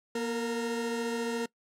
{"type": "tone pair together", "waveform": "40% pulse", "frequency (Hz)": [237.3, 460.3], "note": ["A#3", "A#4"], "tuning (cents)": [31, -22], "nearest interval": "major seventh", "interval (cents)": 1147, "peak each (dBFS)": [-33, -31], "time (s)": [0.15, 1.46], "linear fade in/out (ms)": 5, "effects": ["noise-tail reverb RT60 0.1 s tail -22 dB re dry", "low-pass 10000 Hz 12 dB/octave"]}